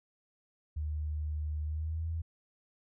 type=tone with pitch glide; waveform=sine; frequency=76 to 81.93 Hz; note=D#2 to E2; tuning=-40 to -10 cents; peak=-32 dBFS; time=0.76-2.22 s; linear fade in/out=10 ms; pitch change=+130 cents; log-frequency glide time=1.64-2.08 s; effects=none